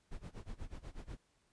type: noise with tremolo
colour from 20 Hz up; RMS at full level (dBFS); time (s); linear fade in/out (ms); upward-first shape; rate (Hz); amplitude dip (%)
brown; -43; 0.11-1.18; 10; sine; 8.2; 95
effects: pink hiss -75 dBFS RMS until 1.52 s + resampled to 22050 Hz